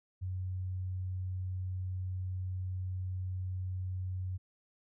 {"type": "tone", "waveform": "sine", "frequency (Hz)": 92.5, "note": "F#2", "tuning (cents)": 0, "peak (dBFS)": -34, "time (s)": [0.21, 4.38], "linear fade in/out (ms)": 20, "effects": []}